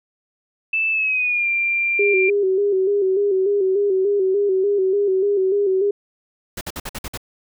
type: tone with pitch glide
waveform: sine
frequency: 2637 to 2377 Hz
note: E7 to D7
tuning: 0 to +20 cents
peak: -17 dBFS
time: 0.73-2.3 s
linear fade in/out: 5 ms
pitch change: -180 cents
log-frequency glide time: 0.91-1.48 s
type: tone with vibrato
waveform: sine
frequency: 392 Hz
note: G4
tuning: in tune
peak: -15 dBFS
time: 1.99-5.91 s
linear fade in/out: 5 ms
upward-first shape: square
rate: 3.4 Hz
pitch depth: 62 cents each way
type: noise bursts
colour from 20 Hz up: pink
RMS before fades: -29 dBFS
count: 7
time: 6.57-7.175 s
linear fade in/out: 5 ms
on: 41 ms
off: 53 ms
effects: none